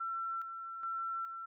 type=tone with tremolo; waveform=sine; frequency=1347 Hz; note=E6; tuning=37 cents sharp; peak=-35 dBFS; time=0-1.46 s; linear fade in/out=10 ms; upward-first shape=square; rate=1.2 Hz; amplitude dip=50%; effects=none